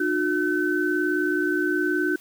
sine tone cluster, 303.1 / 362.1 / 1522 Hz, D#4 / F#4 / F#6, -45 / -37 / +48 cents, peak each -25 dBFS, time 0-2.16 s, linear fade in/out 5 ms, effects white hiss -51 dBFS RMS until 2.2 s + high-pass 80 Hz 12 dB/octave

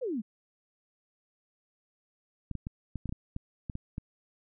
sine exponential sweep, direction down, 554.4 to 196 Hz, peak -30 dBFS, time 0.01-0.22 s, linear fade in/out 20 ms
clicks, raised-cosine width 5 ms, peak -23 dBFS, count 11, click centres 2.513 / 2.553 / 2.669 / 2.957 / 3.057 / 3.093 / 3.125 / 3.364 / 3.698 / 3.754 / 3.981 s
effects none

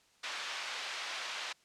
white band-pass noise, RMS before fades -40 dBFS, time 0.23-1.53 s, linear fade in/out 10 ms, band 820 to 3800 Hz, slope 12 dB/octave, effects white hiss -67 dBFS RMS until 1.64 s + low-pass 7000 Hz 12 dB/octave

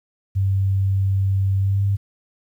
sine tone with pitch glide, 97 to 99.44 Hz, G2 to G2, -18 to +25 cents, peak -16 dBFS, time 0.35-1.97 s, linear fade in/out 20 ms, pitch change +43 cents, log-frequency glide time 1.59-1.84 s, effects 9-bit

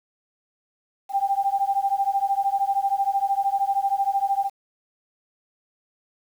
sine beating tone pair, 784 / 797 Hz, G5 / G5, 0 / +28 cents, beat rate 13 Hz, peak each -23 / -23 dBFS, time 1.09-4.5 s, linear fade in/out 50 ms, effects 8-bit

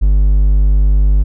triangle tone, 49.99 Hz, G1, 35 cents sharp, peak -5 dBFS, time 0.01-1.24 s, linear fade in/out 20 ms, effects none

